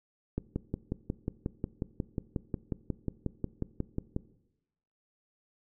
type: click train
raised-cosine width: 3 ms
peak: -18 dBFS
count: 22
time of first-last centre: 0.38-4.164 s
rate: 5.55 Hz
effects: noise-tail reverb RT60 0.9 s tail -19 dB re dry